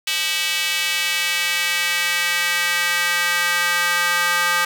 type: tone with high-pass filter sweep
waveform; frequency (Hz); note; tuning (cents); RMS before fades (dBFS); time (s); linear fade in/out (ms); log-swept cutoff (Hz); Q
square; 174.61; F3; 0; -20; 0.07-4.65; 5; 2800 to 1400; 1.9
effects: none